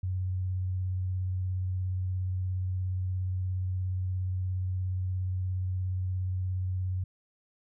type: tone with vibrato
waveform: sine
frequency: 92.5 Hz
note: F#2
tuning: in tune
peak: -28 dBFS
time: 0.03-7.04 s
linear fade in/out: 5 ms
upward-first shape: sine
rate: 17 Hz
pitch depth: 17 cents each way
effects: none